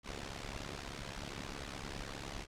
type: noise with amplitude modulation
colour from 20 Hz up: pink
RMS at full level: -40 dBFS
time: 0.03-2.47 s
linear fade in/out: 50 ms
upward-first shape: sine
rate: 69.9 Hz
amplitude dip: 85%
effects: low-pass 6000 Hz 12 dB/octave